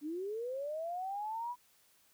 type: linear sweep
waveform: sine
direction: up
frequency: 283.4 to 990 Hz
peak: -36 dBFS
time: 0.01-1.56 s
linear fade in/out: 50 ms
effects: white hiss -68 dBFS RMS until 2.13 s